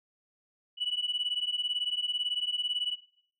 sine beating tone pair, 2944 / 2962 Hz, F#7 / F#7, -9 / +1 cents, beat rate 18 Hz, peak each -31 dBFS, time 0.77-2.97 s, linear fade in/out 50 ms, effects noise-tail reverb RT60 0.6 s tail -18 dB re dry + tanh soft clip ceiling -23 dBFS

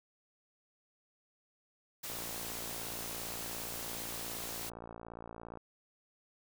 white noise, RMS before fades -42 dBFS, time 2.03-4.7 s, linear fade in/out 10 ms
click train, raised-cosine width 1 ms, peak -32 dBFS, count 200, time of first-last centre 2.1-5.573 s, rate 57.3 Hz
effects none

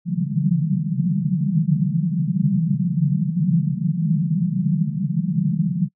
pink band-pass noise, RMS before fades -20 dBFS, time 0.05-5.89 s, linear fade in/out 50 ms, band 140 to 200 Hz, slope 96 dB/octave, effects noise-tail reverb RT60 0.1 s tail -26 dB re dry

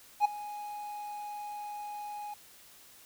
triangle tone with ADSR envelope, 830.6 Hz, G#5, in tune, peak -17 dBFS, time 0.2-2.34 s, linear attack 49 ms, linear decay 10 ms, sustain -19 dB, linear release 6 ms, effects white hiss -56 dBFS RMS until 3.05 s

